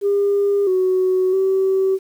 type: tone with pitch steps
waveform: sine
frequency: 402.6 / 371.8 / 382.7 Hz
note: G4 / F#4 / G4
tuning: +46 / +8 / -42 cents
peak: -13 dBFS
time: 0.01-1.99 s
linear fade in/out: 50 ms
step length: 660 ms
effects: tanh soft clip ceiling -10 dBFS + 8-bit